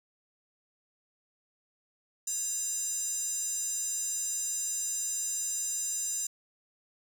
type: tone with high-pass filter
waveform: square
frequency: 554.4 Hz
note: C#5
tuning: in tune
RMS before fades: -33 dBFS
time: 2.27-6.27 s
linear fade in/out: 5 ms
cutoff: 7000 Hz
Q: 8.7
effects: none